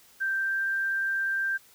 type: tone with pitch glide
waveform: sine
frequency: 1568 to 1577.1 Hz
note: G6 to G6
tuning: 0 to +10 cents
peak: -25 dBFS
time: 0.2-1.58 s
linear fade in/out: 20 ms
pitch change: +10 cents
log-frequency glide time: 0.38-0.6 s
effects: white hiss -57 dBFS RMS until 1.74 s